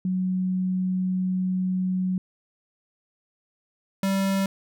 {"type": "tone pair in turn", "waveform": ["sine", "square"], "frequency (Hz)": [185, 194.31], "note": ["F#3", "G3"], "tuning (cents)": [0, -15], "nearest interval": "minor second", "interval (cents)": 85, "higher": "second", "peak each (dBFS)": -22, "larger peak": "neither", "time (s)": [[0.05, 2.18], [4.03, 4.46]], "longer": "first", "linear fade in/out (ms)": 2, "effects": []}